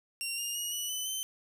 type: tone with pitch steps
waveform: 15% pulse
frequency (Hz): 2759 / 2820 / 2883 / 2947 / 3012 / 3079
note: F7 / F7 / F#7 / F#7 / F#7 / G7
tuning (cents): -22 / +16 / -46 / -8 / +30 / -32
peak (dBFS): -26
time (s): 0.21-1.23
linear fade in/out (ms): 0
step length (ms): 170
effects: none